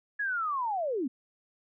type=linear sweep; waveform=sine; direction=down; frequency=1705 to 233.1 Hz; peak=-28 dBFS; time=0.19-1.08 s; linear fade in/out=10 ms; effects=none